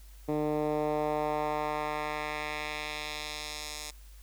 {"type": "tone with band-pass filter sweep", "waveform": "10% pulse", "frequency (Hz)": 150.9, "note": "D3", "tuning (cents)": 47, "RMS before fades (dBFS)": -33, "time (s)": [0.28, 3.91], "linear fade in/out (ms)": 10, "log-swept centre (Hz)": [330, 6800], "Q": 1.1, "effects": ["added 50 Hz sine -48 dBFS peak until 4.22 s", "white hiss -60 dBFS RMS until 4.22 s"]}